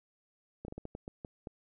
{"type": "slowing click train", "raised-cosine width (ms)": 2, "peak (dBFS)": -28, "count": 9, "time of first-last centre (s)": [0.65, 1.472], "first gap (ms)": 32, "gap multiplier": 1.32, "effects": []}